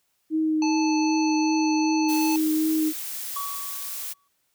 sine tone with vibrato, 313.4 Hz, D#4, 13 cents sharp, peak -20 dBFS, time 0.3-2.93 s, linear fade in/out 50 ms, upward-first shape triangle, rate 2.6 Hz, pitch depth 17 cents each way
harmonic tone, 872 Hz, A5, 16 cents flat, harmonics 1 / 3 / 5 / 7, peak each -28 / -33 / -35 / -36 dBFS, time 0.62-2.36 s, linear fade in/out 2 ms
blue noise, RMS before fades -33 dBFS, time 2.08-4.14 s, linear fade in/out 20 ms
triangle tone with exponential decay, 1131 Hz, C#6, 34 cents sharp, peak -26 dBFS, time 3.36-4.28 s, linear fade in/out 5 ms, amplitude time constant 200 ms
effects white hiss -71 dBFS RMS until 4.54 s

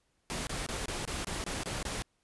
pink noise bursts, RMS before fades -36 dBFS, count 9, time 0.3-2.022 s, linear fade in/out 0 ms, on 170 ms, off 24 ms, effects pink hiss -75 dBFS RMS until 2.23 s + resampled to 24000 Hz

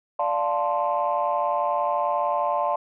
sine chord, D minor seventh, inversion none, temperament equal, 587.3 / 698.5 / 880 / 1046.5 Hz, D5 / F5 / A5 / C6, 0 / 0 / 0 / 0 cents, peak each -26 dBFS, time 0.19-2.76 s, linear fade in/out 5 ms, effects tanh soft clip ceiling -13 dBFS

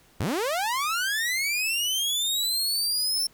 sawtooth linear sweep, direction up, 67.4 to 5390 Hz, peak -21 dBFS, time 0.2-3.27 s, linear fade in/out 5 ms, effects pink hiss -58 dBFS RMS until 3.33 s

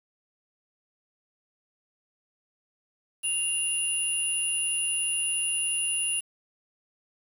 sine tone pair together, 2794 / 9983 Hz, F7 / D#9, 0 / +5 cents, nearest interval octave + minor seventh, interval 2205 cents, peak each -29 / -27 dBFS, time 3.23-6.21 s, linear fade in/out 20 ms, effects 8-bit

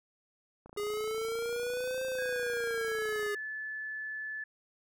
click train, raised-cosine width 1 ms, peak -36 dBFS, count 76, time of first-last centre 0.66-3.264 s, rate 28.8 Hz
square exponential two-way sweep, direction up then down, 410 to 523.3 to 410 Hz, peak -33 dBFS, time 0.77-3.35 s, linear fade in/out 5 ms, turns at 2.05 s
sine tone with pitch glide, 1628 to 1734.8 Hz, G#6 to A6, -35 to -25 cents, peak -36 dBFS, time 2.18-4.44 s, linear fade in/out 5 ms, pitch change +110 cents, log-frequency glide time 2.79-3.21 s
effects none

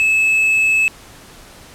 triangle tone with quantisation, 2600 Hz, E7, 24 cents flat, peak -10 dBFS, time 0-0.88 s, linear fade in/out 0 ms, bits 6, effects pink hiss -41 dBFS RMS until 1.74 s + low-pass 12000 Hz 12 dB/octave

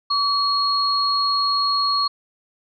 sine tone pair together, 1139 / 4300 Hz, C#6 / C8, +47 / +47 cents, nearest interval octave + major seventh, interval 2300 cents, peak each -20 dBFS, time 0.1-2.08 s, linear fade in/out 10 ms, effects none

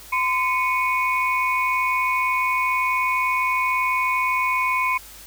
sine tone cluster, 1025 / 2213 / 2472 Hz, C6 / C#7 / D#7, -36 / -3 / -12 cents, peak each -21 / -23 / -28 dBFS, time 0.12-4.98 s, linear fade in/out 10 ms, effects added 50 Hz sine -49 dBFS peak until 5.26 s + white hiss -43 dBFS RMS until 5.26 s

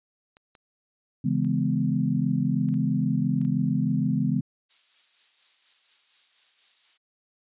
clicks, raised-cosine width 0.3 ms, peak -37 dBFS, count 7, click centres 0.369 / 0.552 / 1.447 / 2.688 / 2.741 / 3.415 / 3.45 s
sine chord, C# minor seventh, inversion none, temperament equal with one note detuned, 138.59 / 164.81 / 207.7 / 251.5 Hz, C#3 / E3 / G#3 / B3, 0 / 0 / 0 / +32 cents, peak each -27 dBFS, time 1.24-4.41 s, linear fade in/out 10 ms
violet noise with tremolo, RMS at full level -44 dBFS, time 4.69-6.98 s, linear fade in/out 20 ms, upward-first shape sine, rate 4.2 Hz, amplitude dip 35%
effects resampled to 8000 Hz

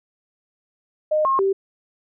sine tone with pitch steps, 614 / 1074 / 389.2 Hz, D#5 / C6 / G4, -23 / +45 / -12 cents, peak -16 dBFS, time 1.11-1.53 s, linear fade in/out 10 ms, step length 140 ms, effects none

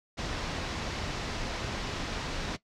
pink low-pass noise, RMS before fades -35 dBFS, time 0.17-2.57 s, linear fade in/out 20 ms, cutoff 5800 Hz, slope 24 dB/octave, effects noise-tail reverb RT60 0.1 s tail -17 dB re dry

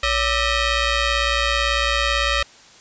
10% pulse ring-modulated tone, 625 Hz, D#5, 8 cents sharp, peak -6 dBFS, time 0.03-2.43 s, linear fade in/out 5 ms, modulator 684 Hz, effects white hiss -47 dBFS RMS until 2.8 s + resampled to 16000 Hz

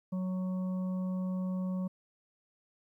harmonic tone, 185 Hz, F#3, in tune, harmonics 1 / 3 / 5 / 6, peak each -31 / -45 / -56 / -53 dBFS, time 0.12-1.88 s, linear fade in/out 10 ms, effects 12-bit

